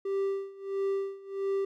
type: tone with tremolo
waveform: triangle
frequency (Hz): 392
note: G4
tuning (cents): 0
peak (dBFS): -24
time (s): 0.05-1.65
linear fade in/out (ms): 5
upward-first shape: sine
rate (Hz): 1.5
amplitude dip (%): 90
effects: none